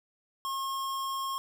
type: tone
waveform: square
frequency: 1079 Hz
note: C#6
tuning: 47 cents flat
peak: -32 dBFS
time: 0.45-1.38 s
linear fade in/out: 0 ms
effects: none